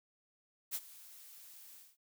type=noise with ADSR envelope; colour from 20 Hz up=blue; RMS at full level=-36 dBFS; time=0.71-1.97 s; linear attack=37 ms; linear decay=48 ms; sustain=-19 dB; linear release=210 ms; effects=none

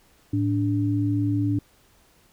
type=tone pair together; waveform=sine; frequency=108.6 / 290.3 Hz; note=A2 / D4; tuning=-22 / -20 cents; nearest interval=octave + perfect fourth; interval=1702 cents; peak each=-23 dBFS; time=0.33-1.59 s; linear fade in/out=5 ms; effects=pink hiss -59 dBFS RMS until 2.32 s

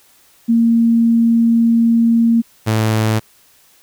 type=tone pair in turn; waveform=sine / sawtooth; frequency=230.9 / 109.7 Hz; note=A#3 / A2; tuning=-16 / -5 cents; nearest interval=octave + minor second; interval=1289 cents; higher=first; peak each=-9 dBFS; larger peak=neither; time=0.48-2.42 / 2.66-3.2 s; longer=first; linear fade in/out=20 ms; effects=white hiss -51 dBFS RMS until 3.82 s

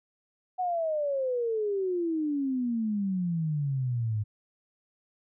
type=exponential sweep; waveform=sine; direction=down; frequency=747 to 103.4 Hz; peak=-26 dBFS; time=0.58-4.24 s; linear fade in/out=20 ms; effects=none

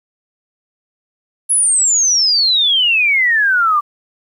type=exponential sweep; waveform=sine; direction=down; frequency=10700 to 1157 Hz; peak=-10 dBFS; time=1.49-3.81 s; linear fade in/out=20 ms; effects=8-bit

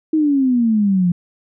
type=exponential sweep; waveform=sine; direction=down; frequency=320 to 171.5 Hz; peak=-12 dBFS; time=0.13-1.12 s; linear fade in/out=5 ms; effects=none

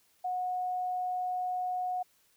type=tone; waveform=sine; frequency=730 Hz; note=F#5; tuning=24 cents flat; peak=-30 dBFS; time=0.24-2.03 s; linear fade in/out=10 ms; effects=white hiss -68 dBFS RMS until 2.36 s

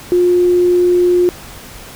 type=tone; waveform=sine; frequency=355.7 Hz; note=F4; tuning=32 cents sharp; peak=-8 dBFS; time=0.12-1.29 s; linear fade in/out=0 ms; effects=pink hiss -34 dBFS RMS until 1.95 s

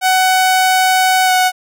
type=tone with pitch glide; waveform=sawtooth; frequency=748 to 739.8 Hz; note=F#5 to F#5; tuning=+19 to 0 cents; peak=-6 dBFS; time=0.01-1.52 s; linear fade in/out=50 ms; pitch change=-19 cents; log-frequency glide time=1.25-1.31 s; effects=none

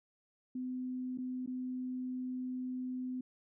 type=tone with dropouts; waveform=sine; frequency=254.1 Hz; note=B3; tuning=49 cents sharp; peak=-36 dBFS; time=0.55-3.21 s; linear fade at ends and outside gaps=5 ms; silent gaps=1.176-1.184 / 1.462-1.474 s; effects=none

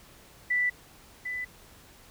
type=tone pair in turn; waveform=sine; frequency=1975.5 / 1995 Hz; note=B6 / B6; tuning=0 / +17 cents; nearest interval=unison; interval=17 cents; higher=second; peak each=-23 / -31 dBFS; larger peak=first; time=0.5-0.7 / 1.25-1.45 s; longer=neither; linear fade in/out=10 ms; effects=pink hiss -54 dBFS RMS until 2.1 s

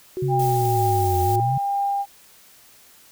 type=tone with pitch glide; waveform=sine; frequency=370 to 364.7 Hz; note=F#4 to F#4; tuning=0 to -25 cents; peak=-24 dBFS; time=0.17-1.4 s; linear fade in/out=0 ms; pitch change=-25 cents; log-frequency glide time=0.94-1.26 s
type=linear two-way sweep; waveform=sine; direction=down then up; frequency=138.59 to 87.31 to 138.59 Hz; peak=-21 dBFS; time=0.22-1.58 s; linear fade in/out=5 ms; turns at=1.21 s
type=tone with tremolo; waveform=sine; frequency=800 Hz; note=G5; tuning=35 cents sharp; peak=-19 dBFS; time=0.28-2.06 s; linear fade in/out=50 ms; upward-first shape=triangle; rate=2.1 Hz; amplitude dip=25%
type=noise; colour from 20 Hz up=blue; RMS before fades=-34 dBFS; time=0.39-1.36 s; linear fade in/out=5 ms
effects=white hiss -51 dBFS RMS until 3.11 s

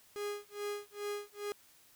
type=tone with tremolo; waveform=45% pulse; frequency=411.5 Hz; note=G#4; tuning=16 cents flat; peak=-35 dBFS; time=0.16-1.52 s; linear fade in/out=0 ms; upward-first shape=sine; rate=2.4 Hz; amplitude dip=100%; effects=white hiss -63 dBFS RMS until 1.95 s

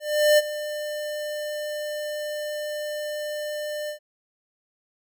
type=tone with ADSR envelope; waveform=square; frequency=599 Hz; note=D5; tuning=34 cents sharp; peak=-14 dBFS; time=0-3.99 s; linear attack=380 ms; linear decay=31 ms; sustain=-15 dB; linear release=100 ms; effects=none

